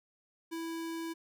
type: tone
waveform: square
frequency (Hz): 329.6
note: E4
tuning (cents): 0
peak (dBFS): -37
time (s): 0.51-1.14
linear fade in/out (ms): 20
effects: none